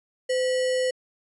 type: tone with sample-and-hold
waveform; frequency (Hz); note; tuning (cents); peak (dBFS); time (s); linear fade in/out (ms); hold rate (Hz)
sine; 511; C5; -41; -21; 0.29-0.91; 10; 2450
effects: resampled to 24000 Hz